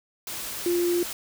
sine tone in noise, 349.2 Hz, F4, in tune, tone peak -21 dBFS, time 0.66-1.03 s, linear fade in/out 2 ms, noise white, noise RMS -34 dBFS, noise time 0.27-1.13 s, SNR +10 dB, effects none

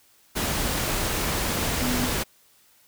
sine tone in noise, 247.3 Hz, B3, 3 cents sharp, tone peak -26 dBFS, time 1.81-2.08 s, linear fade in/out 20 ms, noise pink, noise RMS -26 dBFS, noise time 0.35-2.24 s, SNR -3 dB, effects white hiss -59 dBFS RMS until 2.87 s

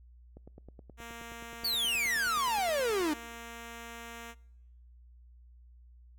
click train, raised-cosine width 2 ms, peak -36 dBFS, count 26, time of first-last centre 0.37-3.007 s, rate 9.48 Hz
5% pulse tone, 232.8 Hz, A#3, 2 cents flat, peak -32 dBFS, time 0.97-4.35 s, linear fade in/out 50 ms
45% pulse exponential sweep, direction down, 4660 to 287.6 Hz, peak -28 dBFS, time 1.64-3.14 s, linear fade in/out 10 ms
effects noise-tail reverb RT60 1.0 s tail -25 dB re dry + added 60 Hz sine -53 dBFS peak until 6.18 s

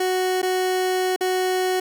30% pulse tone with dropouts, 370 Hz, F#4, in tune, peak -17 dBFS, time 0-1.8 s, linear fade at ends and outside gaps 5 ms, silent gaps 0.418-0.428 / 1.162-1.208 s, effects none

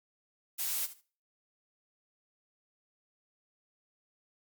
blue noise with echo, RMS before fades -33 dBFS, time 0.58-0.87 s, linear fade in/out 20 ms, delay 73 ms, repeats 2, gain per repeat -15 dB, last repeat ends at 1.016 s, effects noise-tail reverb RT60 0.4 s tail -20 dB re dry + MP3 96 kbps

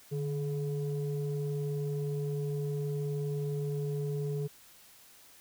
sine tone pair together, 147.9 / 424.4 Hz, D3 / G#4, +13 / +38 cents, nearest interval octave + tritone, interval 1825 cents, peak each -31 / -35 dBFS, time 0.11-4.48 s, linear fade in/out 20 ms, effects tanh soft clip ceiling -25 dBFS + white hiss -57 dBFS RMS until 5.4 s

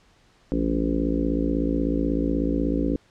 harmonic tone with a mistuned harmonic, 56.3 Hz, A1, 40 cents sharp, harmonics 1 / 3 / 4 / 5 / 6 / 7 / 8 / 9, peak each -28 / -30 / -31 / -24 / -31 / -34 / -35 / -33 dBFS, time 0.52-2.96 s, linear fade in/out 0 ms, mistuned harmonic 3, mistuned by +68 cents, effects pink hiss -59 dBFS RMS until 3.1 s + low-pass 6000 Hz 12 dB/octave

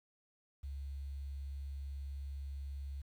sine tone, 69.3 Hz, C#2, in tune, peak -40 dBFS, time 0.63-3.02 s, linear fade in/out 10 ms, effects 11-bit

